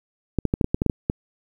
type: clicks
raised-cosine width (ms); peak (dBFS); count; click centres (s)
3; -7; 10; 0.387 / 0.453 / 0.539 / 0.612 / 0.644 / 0.745 / 0.819 / 0.863 / 0.898 / 1.099
effects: 8-bit